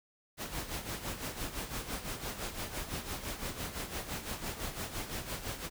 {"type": "noise with tremolo", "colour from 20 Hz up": "pink", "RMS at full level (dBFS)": -37, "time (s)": [0.37, 5.7], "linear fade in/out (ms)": 50, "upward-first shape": "sine", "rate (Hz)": 5.9, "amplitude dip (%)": 65, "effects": []}